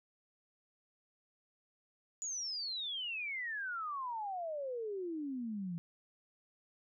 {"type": "exponential sweep", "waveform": "sine", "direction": "down", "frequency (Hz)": [6980, 164.81], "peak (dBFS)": -37, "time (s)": [2.22, 5.78], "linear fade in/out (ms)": 0, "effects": []}